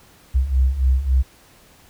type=beating tone pair; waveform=sine; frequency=62.9 / 66.5 Hz; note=B1 / C2; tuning=+32 / +29 cents; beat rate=3.6 Hz; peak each=-20 / -16 dBFS; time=0.34-1.23 s; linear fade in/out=20 ms; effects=pink hiss -51 dBFS RMS until 1.89 s